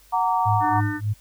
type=chord; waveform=sine; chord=Gb augmented; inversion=none; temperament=just; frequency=740 / 925 / 1156.2 Hz; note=Gb5 / Bb5 / D6; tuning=0 / -14 / -27 cents; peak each=-23 / -21 / -26 dBFS; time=0.12-0.81 s; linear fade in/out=20 ms
type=tone with tremolo; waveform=sine; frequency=105.4 Hz; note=G#2; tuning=26 cents sharp; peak=-19 dBFS; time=0.45-1.14 s; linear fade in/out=20 ms; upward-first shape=sine; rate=3.4 Hz; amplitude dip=95%
type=harmonic tone; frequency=300.1 Hz; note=D4; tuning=38 cents sharp; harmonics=1 / 3 / 4 / 5 / 6; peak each=-27 / -38 / -40 / -35 / -32 dBFS; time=0.6-1.01 s; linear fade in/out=50 ms
effects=added 50 Hz sine -55 dBFS peak until 1.2 s + white hiss -55 dBFS RMS until 1.2 s